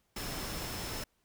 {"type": "tone in noise", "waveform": "sine", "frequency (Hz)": 5280, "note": "E8", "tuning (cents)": 2, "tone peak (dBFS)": -47, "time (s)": [0.16, 1.04], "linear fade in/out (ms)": 5, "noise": "pink", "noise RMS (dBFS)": -39, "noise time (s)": [0.16, 1.04], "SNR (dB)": -11, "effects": ["pink hiss -75 dBFS RMS until 1.24 s"]}